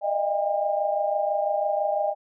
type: tone cluster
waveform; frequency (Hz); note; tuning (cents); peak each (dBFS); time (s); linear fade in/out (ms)
sine; 606 / 632 / 690 / 803; D#5 / D#5 / F5 / G5; -46 / +27 / -21 / +41; -26 / -28 / -34 / -26; 0.01-2.15; 50
effects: none